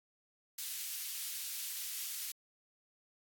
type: high-pass noise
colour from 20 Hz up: white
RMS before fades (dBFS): -41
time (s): 0.58-2.32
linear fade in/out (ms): 5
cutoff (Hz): 2700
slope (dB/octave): 12
effects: AAC 64 kbps